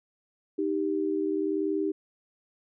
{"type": "tone pair together", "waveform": "sine", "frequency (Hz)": [311.1, 392], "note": ["D#4", "G4"], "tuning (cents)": [0, 0], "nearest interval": "major third", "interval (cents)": 400, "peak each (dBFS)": [-28, -28], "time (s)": [0.58, 1.92], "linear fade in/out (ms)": 10, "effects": []}